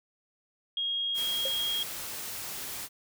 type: tone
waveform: sine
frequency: 3266 Hz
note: G#7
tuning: 30 cents flat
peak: -28 dBFS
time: 0.77-1.83 s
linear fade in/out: 2 ms
type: noise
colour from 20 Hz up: white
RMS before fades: -38 dBFS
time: 1.14-2.89 s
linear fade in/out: 50 ms
type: tone with exponential decay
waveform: sine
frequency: 537 Hz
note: C5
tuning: 45 cents sharp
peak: -29 dBFS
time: 1.45-1.54 s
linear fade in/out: 5 ms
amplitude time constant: 19 ms
effects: none